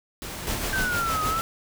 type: noise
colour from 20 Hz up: pink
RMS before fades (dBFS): -35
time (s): 0.22-0.83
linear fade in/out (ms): 0
type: noise with tremolo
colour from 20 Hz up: pink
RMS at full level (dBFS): -28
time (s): 0.47-1.41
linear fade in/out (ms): 0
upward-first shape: sine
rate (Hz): 6.5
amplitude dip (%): 45
type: exponential two-way sweep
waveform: sine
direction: down then up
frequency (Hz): 1573 to 1244.5 to 1348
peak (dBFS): -24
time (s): 0.73-1.41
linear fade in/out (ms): 0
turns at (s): 1.23
effects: none